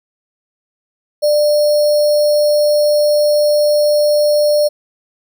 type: tone with sample-and-hold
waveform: sine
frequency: 594 Hz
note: D5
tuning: 20 cents sharp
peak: -9 dBFS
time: 1.22-4.69 s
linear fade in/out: 20 ms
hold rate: 4900 Hz
effects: none